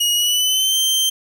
sawtooth tone with pitch glide, 2889 to 3132 Hz, F#7 to G7, -42 to -2 cents, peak -12 dBFS, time 0-1.1 s, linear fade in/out 10 ms, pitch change +140 cents, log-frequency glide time 0.14-0.77 s, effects none

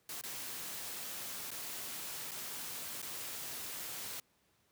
white noise with dropouts, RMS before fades -43 dBFS, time 0.09-4.2 s, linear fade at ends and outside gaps 2 ms, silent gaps 0.213-0.236 / 1.506-1.514 / 2.311-2.316 / 3.018-3.026 s, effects pink hiss -73 dBFS RMS until 4.71 s + high-pass 80 Hz 12 dB/octave

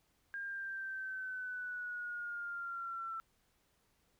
sine linear sweep, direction down, 1613 to 1334 Hz, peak -39 dBFS, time 0.34-3.2 s, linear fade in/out 0 ms, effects pink hiss -75 dBFS RMS until 4.19 s

